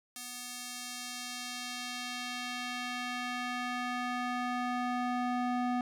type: tone with band-pass filter sweep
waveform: square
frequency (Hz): 246.9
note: B3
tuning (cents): 0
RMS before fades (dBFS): -36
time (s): 0.16-5.81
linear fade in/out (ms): 2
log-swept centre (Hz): 9200 to 650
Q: 0.79
effects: none